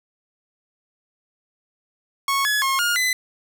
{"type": "tone with pitch steps", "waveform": "sawtooth", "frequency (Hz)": [1102, 1696, 1078, 1422, 2014], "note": ["C#6", "G#6", "C#6", "F6", "B6"], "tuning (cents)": [-11, 36, -49, 31, 33], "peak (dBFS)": -15, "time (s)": [2.28, 3.13], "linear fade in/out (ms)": 2, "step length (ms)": 170, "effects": []}